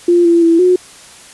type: tone with pitch steps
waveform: sine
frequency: 347.8 / 339.3 / 332.7 / 363.3 Hz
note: F4 / F4 / E4 / F#4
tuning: -7 / -50 / +16 / -32 cents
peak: -6 dBFS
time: 0.08-0.76 s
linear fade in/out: 5 ms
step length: 170 ms
effects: white hiss -38 dBFS RMS until 1.33 s + resampled to 24000 Hz